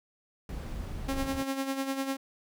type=noise; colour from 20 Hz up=brown; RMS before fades=-37 dBFS; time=0.49-1.43 s; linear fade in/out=2 ms
type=tone with tremolo; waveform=sawtooth; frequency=270 Hz; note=C#4; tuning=45 cents flat; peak=-24 dBFS; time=1.08-2.17 s; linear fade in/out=10 ms; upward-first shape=sine; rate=10 Hz; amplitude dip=60%
effects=none